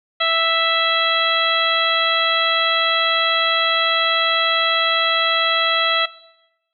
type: harmonic tone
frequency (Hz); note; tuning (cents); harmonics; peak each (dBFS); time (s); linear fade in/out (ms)
659.3; E5; 0; 1 / 2 / 3 / 4 / 5 / 6; -23 / -21 / -23 / -26 / -21 / -24; 0.2-6.06; 10
effects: noise-tail reverb RT60 0.9 s tail -19 dB re dry